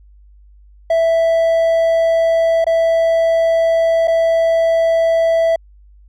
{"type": "tone with dropouts", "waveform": "triangle", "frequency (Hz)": 659.3, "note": "E5", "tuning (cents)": 0, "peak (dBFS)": -9, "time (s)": [0.9, 5.56], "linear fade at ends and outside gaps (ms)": 5, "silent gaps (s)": [[2.644, 2.666], [4.074, 4.079]], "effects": ["added 50 Hz sine -42 dBFS peak until 6.08 s"]}